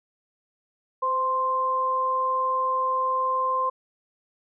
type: tone pair together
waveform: sine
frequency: 514.9 / 1046.5 Hz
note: C5 / C6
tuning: -28 / 0 cents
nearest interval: octave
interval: 1228 cents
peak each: -30 / -22 dBFS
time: 1.02-3.7 s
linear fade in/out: 10 ms
effects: none